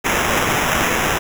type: noise with sample-and-hold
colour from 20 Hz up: white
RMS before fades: -18 dBFS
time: 0.04-1.19 s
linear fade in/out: 20 ms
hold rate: 4410 Hz
effects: none